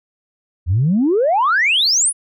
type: exponential sweep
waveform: sine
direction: up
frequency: 78.9 to 10440 Hz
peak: -11 dBFS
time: 0.66-2.13 s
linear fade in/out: 50 ms
effects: tanh soft clip ceiling -8 dBFS